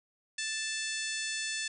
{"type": "harmonic tone", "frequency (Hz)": 880, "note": "A5", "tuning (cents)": 0, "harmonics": [2, 3, 4, 5, 6, 7, 8, 9, 10], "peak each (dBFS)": [-38, -40, -41, -42, -43, -43, -44, -45, -45], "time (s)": [0.38, 1.68], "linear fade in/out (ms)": 5, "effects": []}